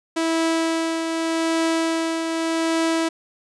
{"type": "tone with tremolo", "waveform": "sawtooth", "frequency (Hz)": 327, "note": "E4", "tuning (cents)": -14, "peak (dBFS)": -14, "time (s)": [0.16, 3.09], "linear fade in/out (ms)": 10, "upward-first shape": "triangle", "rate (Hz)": 0.84, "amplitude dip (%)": 45, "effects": ["resampled to 22050 Hz"]}